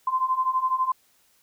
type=beating tone pair; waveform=sine; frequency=1028 / 1040 Hz; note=C6 / C6; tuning=-31 / -11 cents; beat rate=12 Hz; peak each=-26 / -23 dBFS; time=0.07-0.92 s; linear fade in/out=5 ms; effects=white hiss -63 dBFS RMS until 1.42 s